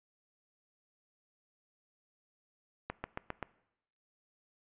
accelerating click train, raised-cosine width 0.5 ms, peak -21 dBFS, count 5, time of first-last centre 2.9-3.427 s, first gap 140 ms, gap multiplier 0.96, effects noise-tail reverb RT60 0.8 s tail -20 dB re dry + resampled to 8000 Hz

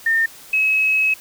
sine tone pair in turn, 1815 / 2567 Hz, A#6 / E7, -47 / -47 cents, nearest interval tritone, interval 600 cents, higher second, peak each -14 dBFS, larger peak neither, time 0.06-0.26 / 0.53-1.14 s, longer second, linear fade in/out 5 ms, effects white hiss -42 dBFS RMS until 1.2 s

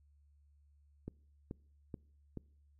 click train, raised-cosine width 3 ms, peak -29 dBFS, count 4, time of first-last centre 1.08-2.373 s, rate 2.32 Hz, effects noise-tail reverb RT60 0.6 s tail -25 dB re dry + added 72 Hz sine -64 dBFS peak until 2.79 s

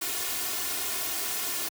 white noise with comb filter, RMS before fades -31 dBFS, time 0.01-1.69 s, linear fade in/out 10 ms, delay 2.8 ms, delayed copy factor +0.8, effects high-pass 100 Hz 12 dB/octave

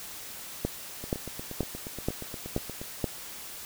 two click trains, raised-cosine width 2 ms, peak -13 / -24 dBFS, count 6 / 16, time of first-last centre 0.65-3.042 / 1.04-2.815 s, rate 2.09 / 8.45 Hz, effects white hiss -42 dBFS RMS until 3.65 s

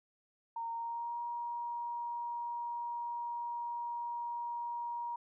sine tone with pitch glide, 923 to 948.4 Hz, A#5 to A#5, -17 to +30 cents, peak -36 dBFS, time 0.56-5.16 s, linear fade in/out 5 ms, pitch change +47 cents, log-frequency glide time 0.71-1.19 s, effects none

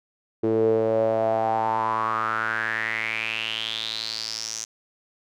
sawtooth tone with band-pass filter sweep, 111.3 Hz, A2, 20 cents sharp, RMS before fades -25 dBFS, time 0.43-4.65 s, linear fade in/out 10 ms, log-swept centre 380 to 6300 Hz, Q 7, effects none

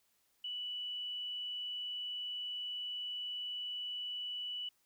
sine tone, 2960 Hz, F#7, in tune, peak -38 dBFS, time 0.44-4.69 s, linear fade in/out 5 ms, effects white hiss -75 dBFS RMS until 4.85 s

